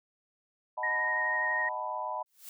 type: chord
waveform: sine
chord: B dominant seventh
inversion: first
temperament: equal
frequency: 622.3 / 740 / 880 / 987.8 Hz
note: D#5 / F#5 / A5 / B5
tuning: 0 / 0 / 0 / 0 cents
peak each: -39 / -41 / -38 / -35 dBFS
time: 0.77-2.23 s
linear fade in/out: 10 ms
type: tone with vibrato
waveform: sine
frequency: 1864.7 Hz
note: A#6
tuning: in tune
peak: -28 dBFS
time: 0.83-1.69 s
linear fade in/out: 5 ms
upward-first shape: triangle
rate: 12 Hz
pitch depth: 17 cents each way
type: noise with exponential growth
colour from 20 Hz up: blue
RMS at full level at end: -42 dBFS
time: 2.26-2.49 s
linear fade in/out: 1 ms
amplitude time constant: 49 ms
effects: none